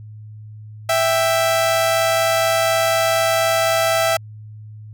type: tone pair together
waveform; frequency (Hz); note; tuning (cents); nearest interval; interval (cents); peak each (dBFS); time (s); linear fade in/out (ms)
sawtooth; 659.9 / 784; E5 / G5; +2 / 0; minor third; 298; -12 / -19; 0.89-4.17; 5
effects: added 107 Hz sine -34 dBFS peak until 4.93 s